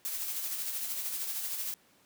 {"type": "noise with tremolo", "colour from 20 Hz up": "blue", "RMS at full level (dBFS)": -34, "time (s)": [0.05, 1.74], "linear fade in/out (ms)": 0, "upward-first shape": "sine", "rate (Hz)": 13, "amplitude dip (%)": 40, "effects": ["pink hiss -64 dBFS RMS until 2.05 s", "high-pass 150 Hz 12 dB/octave"]}